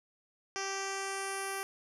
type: tone with low-pass filter sweep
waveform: 10% pulse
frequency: 390 Hz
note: G4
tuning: 9 cents flat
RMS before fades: -37 dBFS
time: 0.56-1.63 s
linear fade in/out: 0 ms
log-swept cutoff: 5700 to 12000 Hz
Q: 2.8
effects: none